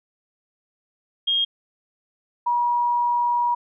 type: tone pair in turn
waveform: sine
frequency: 3242 / 960.5 Hz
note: G#7 / B5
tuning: -42 / -48 cents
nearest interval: octave + major sixth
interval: 2106 cents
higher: first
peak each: -18 dBFS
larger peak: neither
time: 1.27-1.45 / 2.46-3.55 s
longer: second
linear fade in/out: 10 ms
effects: none